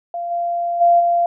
sine tone with level steps, 691 Hz, F5, 19 cents flat, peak -22 / -18 / -9 / -13 dBFS, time 0.14-1.26 s, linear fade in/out 2 ms, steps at 0.3 / 0.8 / 0.99 s, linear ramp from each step 20 ms, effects none

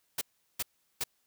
white noise bursts, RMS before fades -32 dBFS, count 3, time 0.18-1.039 s, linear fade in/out 5 ms, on 33 ms, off 380 ms, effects white hiss -74 dBFS RMS until 1.26 s

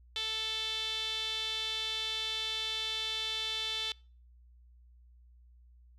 sawtooth tone with band-pass filter, 440 Hz, A4, in tune, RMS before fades -35 dBFS, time 0.16-3.92 s, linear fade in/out 0 ms, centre 3500 Hz, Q 6.3, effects noise-tail reverb RT60 0.4 s tail -26 dB re dry + added 60 Hz sine -56 dBFS peak until 5.98 s

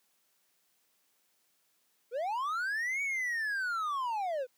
triangle linear two-way sweep, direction up then down, 444 to 2264 to 479.2 Hz, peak -29 dBFS, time 2.11-4.47 s, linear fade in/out 50 ms, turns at 3.02 s, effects white hiss -73 dBFS RMS until 4.57 s + high-pass 150 Hz 12 dB/octave

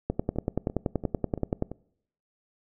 two click trains, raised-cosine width 2 ms, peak -12 / -22 dBFS, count 17 / 5, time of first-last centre 0.1-1.624 / 0.36-1.716 s, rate 10.5 / 2.95 Hz, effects noise-tail reverb RT60 0.7 s tail -23 dB re dry

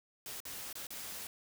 white noise with dropouts, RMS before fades -44 dBFS, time 0.26-1.27 s, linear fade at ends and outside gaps 1 ms, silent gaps 0.403-0.453 / 0.728-0.754 / 0.869-0.905 s, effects none

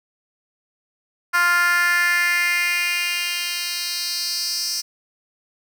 10% pulse tone with high-pass filter sweep, 350 Hz, F4, 4 cents sharp, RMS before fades -21 dBFS, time 1.33-4.82 s, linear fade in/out 20 ms, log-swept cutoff 1300 to 5500 Hz, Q 3.3, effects none

